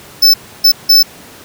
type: tone bursts at uneven times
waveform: square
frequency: 5274 Hz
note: E8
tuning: in tune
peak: -4 dBFS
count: 3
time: 0.22-0.34 / 0.64-0.72 / 0.89-1.03 s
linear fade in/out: 10 ms
effects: pink hiss -36 dBFS RMS until 1.44 s + high-pass 100 Hz 12 dB/octave